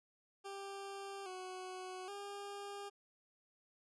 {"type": "tone with pitch steps", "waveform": "20% pulse", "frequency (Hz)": [394.9, 370.1, 403.1], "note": ["G4", "F#4", "G4"], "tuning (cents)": [13, 0, 48], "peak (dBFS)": -40, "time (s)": [0.44, 2.9], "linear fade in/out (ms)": 20, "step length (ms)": 820, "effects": ["resampled to 24000 Hz"]}